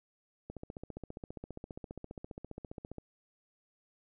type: click train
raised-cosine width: 2 ms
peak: -29 dBFS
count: 38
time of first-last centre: 0.5-2.983 s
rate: 14.9 Hz
effects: none